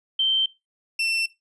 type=tone pair in turn; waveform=sine / 30% pulse; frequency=3121 / 2690 Hz; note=G7 / E7; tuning=-8 / +34 cents; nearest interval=minor third; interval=258 cents; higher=first; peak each=-18 / -19 dBFS; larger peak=first; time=0.19-0.46 / 0.99-1.26 s; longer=neither; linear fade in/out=5 ms; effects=noise-tail reverb RT60 0.2 s tail -18 dB re dry + resampled to 24000 Hz